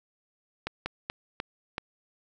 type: slowing click train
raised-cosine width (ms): 0.3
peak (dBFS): -15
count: 5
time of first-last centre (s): 0.67-1.781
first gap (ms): 190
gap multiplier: 1.26
effects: none